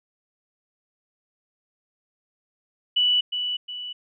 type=tone with echo; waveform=sine; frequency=2960 Hz; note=F#7; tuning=in tune; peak=-17 dBFS; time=2.96-3.21 s; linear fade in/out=10 ms; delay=360 ms; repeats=2; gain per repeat=-7 dB; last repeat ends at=3.93 s; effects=none